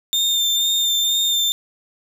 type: tone with vibrato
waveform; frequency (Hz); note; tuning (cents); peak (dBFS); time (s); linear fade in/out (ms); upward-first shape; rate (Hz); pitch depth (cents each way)
35% pulse; 3613; A7; +45; -15; 0.13-1.52; 0; sine; 2.1; 19
effects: none